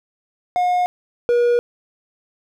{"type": "tone pair in turn", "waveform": "triangle", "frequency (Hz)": [719, 479.9], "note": ["F#5", "B4"], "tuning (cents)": [-50, -50], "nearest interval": "perfect fifth", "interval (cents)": 700, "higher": "first", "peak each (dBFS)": [-13, -11], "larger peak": "second", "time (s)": [[0.56, 0.86], [1.29, 1.59]], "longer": "neither", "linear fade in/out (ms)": 0, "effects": []}